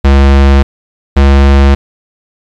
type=tone pair in turn; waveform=square; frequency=68.8 / 69.09 Hz; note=C#2 / C#2; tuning=-12 / -5 cents; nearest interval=unison; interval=7 cents; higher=second; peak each=-3 dBFS; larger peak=neither; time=0.04-0.63 / 1.16-1.75 s; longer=neither; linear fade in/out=10 ms; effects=low-pass 4000 Hz 12 dB/octave + 7-bit